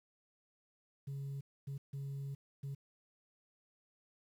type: tone bursts at uneven times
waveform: sine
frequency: 138.59 Hz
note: C#3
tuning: in tune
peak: -37 dBFS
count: 4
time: 1.07-1.41 / 1.67-1.78 / 1.93-2.35 / 2.63-2.75 s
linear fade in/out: 10 ms
effects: tanh soft clip ceiling -38 dBFS + 11-bit